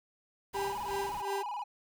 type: noise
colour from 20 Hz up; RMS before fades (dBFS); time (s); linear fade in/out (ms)
pink; -48; 0.53-1.22; 10
type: tone with vibrato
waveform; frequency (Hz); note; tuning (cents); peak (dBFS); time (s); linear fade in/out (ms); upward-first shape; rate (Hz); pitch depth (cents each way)
triangle; 901; A5; +41; -33; 0.54-1.64; 10; square; 19; 140
type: tone with tremolo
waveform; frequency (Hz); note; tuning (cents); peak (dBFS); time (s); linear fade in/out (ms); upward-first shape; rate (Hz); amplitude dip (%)
35% pulse; 395.6; G4; +16; -31; 0.54-1.43; 10; sine; 2.8; 100
effects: none